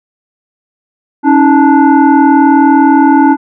sine tone with frequency modulation, 277.2 Hz, C#4, in tune, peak -3 dBFS, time 1.23-3.37 s, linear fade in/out 50 ms, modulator 594 Hz, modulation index 1.2, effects none

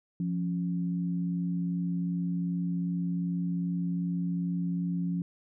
sine tone pair together, 174.61 / 277.2 Hz, F3 / C#4, 0 / 0 cents, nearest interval minor sixth, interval 800 cents, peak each -28 / -37 dBFS, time 0.2-5.22 s, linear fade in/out 2 ms, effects none

